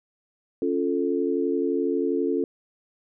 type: chord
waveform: sine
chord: Db augmented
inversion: none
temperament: equal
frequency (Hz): 277.2 / 349.2 / 440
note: Db4 / F4 / A4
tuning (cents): 0 / 0 / 0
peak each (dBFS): -26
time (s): 0.62-2.44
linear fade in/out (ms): 2
effects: none